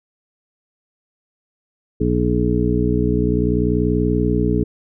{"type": "harmonic tone", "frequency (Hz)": 60.5, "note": "B1", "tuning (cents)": -35, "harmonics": [1, 2, 3, 4, 5, 7], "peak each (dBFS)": [-22, -22, -22, -22, -22, -22], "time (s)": [2, 4.64], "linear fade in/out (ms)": 10, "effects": []}